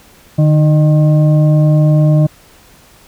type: tone with frequency modulation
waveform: sine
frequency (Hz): 151.5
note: D#3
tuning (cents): -46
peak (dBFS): -6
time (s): 0.38-2.27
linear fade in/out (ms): 10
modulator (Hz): 461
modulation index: 0.5
effects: pink hiss -44 dBFS RMS until 3.07 s